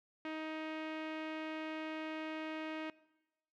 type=tone with low-pass filter; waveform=sawtooth; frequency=314 Hz; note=D#4; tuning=16 cents sharp; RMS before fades=-42 dBFS; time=0.25-2.9 s; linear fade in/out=2 ms; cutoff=2500 Hz; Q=1.8; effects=noise-tail reverb RT60 1.0 s tail -21 dB re dry